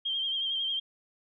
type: tone with vibrato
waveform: sine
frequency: 3184 Hz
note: G7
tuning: 26 cents sharp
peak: -28 dBFS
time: 0.05-0.8 s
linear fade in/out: 10 ms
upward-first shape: sine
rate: 11 Hz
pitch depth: 40 cents each way
effects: none